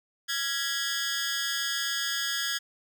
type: tone with amplitude modulation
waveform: 15% pulse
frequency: 1661.2 Hz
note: G#6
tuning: in tune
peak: -17 dBFS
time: 0.28-2.59 s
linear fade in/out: 20 ms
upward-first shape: sine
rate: 281 Hz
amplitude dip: 95%
effects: none